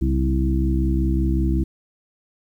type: harmonic tone with a mistuned harmonic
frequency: 65.4 Hz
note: C2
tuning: in tune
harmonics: 1 / 2 / 3 / 4 / 5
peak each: -19 / -26 / -26 / -29 / -25 dBFS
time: 0.01-1.64 s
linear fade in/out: 10 ms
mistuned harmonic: 2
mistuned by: +69 cents
effects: 9-bit